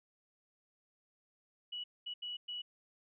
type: tone bursts at uneven times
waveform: sine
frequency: 2936 Hz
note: F#7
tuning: 14 cents flat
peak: -39 dBFS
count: 4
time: 1.72-1.84 / 2.06-2.14 / 2.22-2.37 / 2.48-2.62 s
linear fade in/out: 10 ms
effects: none